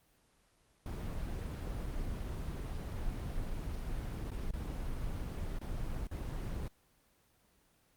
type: noise with dropouts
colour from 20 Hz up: brown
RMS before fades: -38 dBFS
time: 0.86-6.68 s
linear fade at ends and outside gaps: 1 ms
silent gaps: 4.304-4.316 / 4.507-4.536 / 5.587-5.614 / 6.07-6.113 s
effects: pink hiss -70 dBFS RMS until 7.96 s + Opus 24 kbps